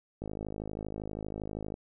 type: click train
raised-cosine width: 2 ms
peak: -24 dBFS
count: 81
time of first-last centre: 0.22-1.741 s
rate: 52.6 Hz
effects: none